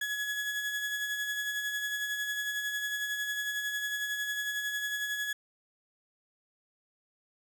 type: tone with tremolo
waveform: 35% pulse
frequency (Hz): 1685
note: G#6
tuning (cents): +25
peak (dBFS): -28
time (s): 0.01-5.33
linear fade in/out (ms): 5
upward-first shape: sine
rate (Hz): 11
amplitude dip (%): 40
effects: none